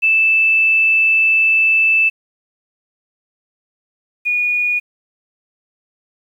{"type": "tone pair in turn", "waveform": "sine", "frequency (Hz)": [2637, 2451], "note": ["E7", "D#7"], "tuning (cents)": [0, -27], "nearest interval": "minor second", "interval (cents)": 127, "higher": "first", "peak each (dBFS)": [-10, -14], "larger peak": "first", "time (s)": [[0.02, 2.1], [4.25, 4.8]], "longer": "first", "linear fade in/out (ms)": 20, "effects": ["8-bit"]}